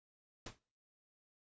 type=noise with exponential decay; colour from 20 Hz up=pink; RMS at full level=-41 dBFS; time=0.46-0.59 s; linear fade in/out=5 ms; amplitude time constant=27 ms; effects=noise-tail reverb RT60 0.5 s tail -26 dB re dry + resampled to 16000 Hz